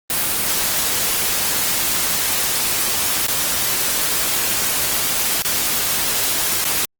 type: noise with dropouts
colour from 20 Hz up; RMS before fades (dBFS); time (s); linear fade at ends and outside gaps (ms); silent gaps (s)
white; -19; 0.1-6.85; 0; 3.267-3.283 / 5.421-5.449 / 6.642-6.652
effects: Opus 24 kbps